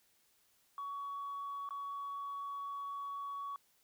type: tone with dropouts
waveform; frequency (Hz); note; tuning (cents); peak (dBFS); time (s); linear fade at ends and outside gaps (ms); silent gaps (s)
sine; 1124; C#6; +24; -38; 0.78-3.56; 1; 1.69-1.707
effects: tanh soft clip ceiling -36 dBFS + white hiss -72 dBFS RMS until 3.83 s